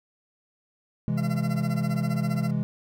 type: chord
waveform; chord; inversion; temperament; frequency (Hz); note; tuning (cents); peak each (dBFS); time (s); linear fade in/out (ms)
triangle; C augmented; none; equal; 130.81 / 164.81 / 207.7; C3 / E3 / G#3; 0 / 0 / 0; -26; 1.08-2.63; 0
type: tone with tremolo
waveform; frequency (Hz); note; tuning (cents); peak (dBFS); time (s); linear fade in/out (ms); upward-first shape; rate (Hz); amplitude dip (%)
20% pulse; 680; F5; -46; -28; 1.17-2.51; 10; sine; 15; 90
effects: none